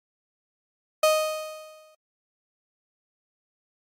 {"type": "tone with exponential decay", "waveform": "35% pulse", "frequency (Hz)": 622.3, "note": "D#5", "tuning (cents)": 0, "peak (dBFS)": -14, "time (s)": [1.03, 1.95], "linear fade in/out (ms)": 5, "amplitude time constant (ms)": 200, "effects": ["AAC 48 kbps"]}